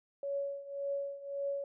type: tone with tremolo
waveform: sine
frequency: 560 Hz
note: C#5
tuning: 18 cents sharp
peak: -31 dBFS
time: 0.23-1.64 s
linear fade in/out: 2 ms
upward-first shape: triangle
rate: 1.8 Hz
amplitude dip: 85%
effects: none